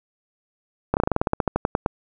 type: slowing click train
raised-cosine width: 1 ms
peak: -5 dBFS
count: 16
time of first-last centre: 0.94-1.861 s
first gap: 29 ms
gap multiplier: 1.1
effects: none